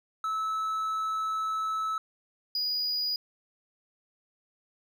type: tone pair in turn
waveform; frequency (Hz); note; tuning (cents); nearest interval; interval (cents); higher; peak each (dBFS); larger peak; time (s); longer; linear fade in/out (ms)
triangle; 1303 / 4911; E6 / D#8; -20 / -23; octave + major seventh; 2297; second; -26; neither; 0.24-1.98 / 2.55-3.16; first; 2
effects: none